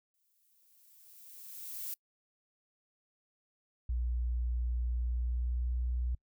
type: noise with exponential growth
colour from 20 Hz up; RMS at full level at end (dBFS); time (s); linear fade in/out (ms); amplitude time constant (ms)
violet; -38; 0.14-1.94; 2; 390
type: tone with pitch glide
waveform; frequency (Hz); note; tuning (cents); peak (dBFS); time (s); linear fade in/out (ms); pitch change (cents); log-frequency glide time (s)
sine; 60.1 to 61.08; B1 to B1; -46 to -18; -30; 3.89-6.15; 5; +28; 5.04-5.72
effects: noise-tail reverb RT60 0.1 s tail -26 dB re dry